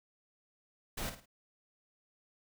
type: noise with echo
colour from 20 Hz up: pink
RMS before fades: -38 dBFS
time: 0.97-1.1 s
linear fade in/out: 10 ms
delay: 53 ms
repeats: 3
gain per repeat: -9 dB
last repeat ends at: 1.259 s
effects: none